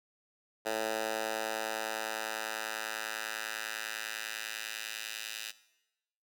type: tone with high-pass filter sweep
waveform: 10% pulse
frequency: 110 Hz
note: A2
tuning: in tune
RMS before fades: -37 dBFS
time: 0.65-5.52 s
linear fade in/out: 20 ms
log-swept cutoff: 560 to 2800 Hz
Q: 1.2
effects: noise-tail reverb RT60 0.9 s tail -17 dB re dry